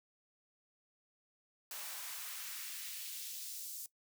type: noise with high-pass filter sweep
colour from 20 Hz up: white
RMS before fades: -45 dBFS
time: 1.71-3.86 s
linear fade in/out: 2 ms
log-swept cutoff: 630 to 6600 Hz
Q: 0.99
effects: noise-tail reverb RT60 0.1 s tail -18 dB re dry